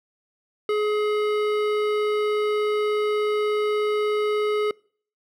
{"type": "tone with hard clipping", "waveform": "triangle", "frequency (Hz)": 421.7, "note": "G#4", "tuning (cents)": 26, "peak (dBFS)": -22, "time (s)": [0.69, 4.71], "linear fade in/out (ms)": 2, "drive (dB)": 18, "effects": ["noise-tail reverb RT60 0.5 s tail -25 dB re dry"]}